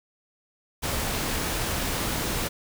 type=noise; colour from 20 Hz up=pink; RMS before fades=-28 dBFS; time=0.82-2.49 s; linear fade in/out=20 ms; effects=none